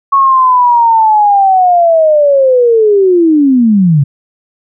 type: linear sweep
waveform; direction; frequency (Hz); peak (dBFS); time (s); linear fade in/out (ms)
sine; down; 1108.7 to 133.4; -4; 0.12-4.04; 10
effects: none